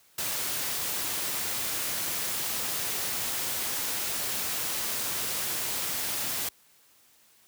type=noise; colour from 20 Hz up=white; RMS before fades=-31 dBFS; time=0.18-6.49 s; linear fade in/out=5 ms; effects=white hiss -61 dBFS RMS until 7.47 s + high-pass 60 Hz 12 dB/octave